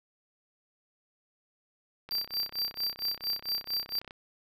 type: click train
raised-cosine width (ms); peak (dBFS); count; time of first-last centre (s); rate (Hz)
0.3; -28; 66; 2.09-4.109; 32.2
type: tone with tremolo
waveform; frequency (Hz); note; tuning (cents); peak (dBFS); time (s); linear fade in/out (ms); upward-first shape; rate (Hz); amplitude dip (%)
square; 4699; D8; 0; -28; 2.11-3.99; 0; sine; 4.4; 100
effects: none